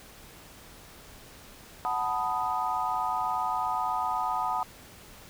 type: chord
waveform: sine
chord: B dominant seventh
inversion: second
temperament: equal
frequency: 740 / 880 / 987.8 / 1244.5 Hz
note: F#5 / A5 / B5 / D#6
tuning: 0 / 0 / 0 / 0 cents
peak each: -32 dBFS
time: 1.85-4.63 s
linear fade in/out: 0 ms
effects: pink hiss -50 dBFS RMS until 5.29 s